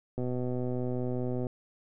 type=click train; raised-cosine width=2 ms; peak=-21 dBFS; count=162; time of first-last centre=0.18-1.468 s; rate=125 Hz; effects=none